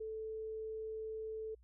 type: tone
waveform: sine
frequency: 438.8 Hz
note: A4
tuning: 5 cents flat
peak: -40 dBFS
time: 0-1.55 s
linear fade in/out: 10 ms
effects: added 60 Hz sine -61 dBFS peak until 1.63 s